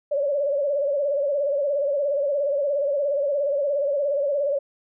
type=tone with vibrato; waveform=sine; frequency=568 Hz; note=C#5; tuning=42 cents sharp; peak=-20 dBFS; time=0.11-4.59 s; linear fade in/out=10 ms; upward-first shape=sine; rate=17 Hz; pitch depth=79 cents each way; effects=none